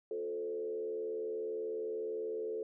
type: tone with frequency modulation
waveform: sine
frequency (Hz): 439.2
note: A4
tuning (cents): -3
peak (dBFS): -35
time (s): 0.11-2.63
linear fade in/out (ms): 2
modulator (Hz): 78.3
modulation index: 0.76
effects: none